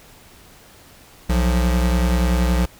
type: tone pair together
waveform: square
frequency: 61.74 / 174.63 Hz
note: B1 / F3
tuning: 0 / 0 cents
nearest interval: octave + tritone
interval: 1800 cents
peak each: -17 / -23 dBFS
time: 1.29-2.66 s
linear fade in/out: 10 ms
effects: pink hiss -47 dBFS RMS until 2.79 s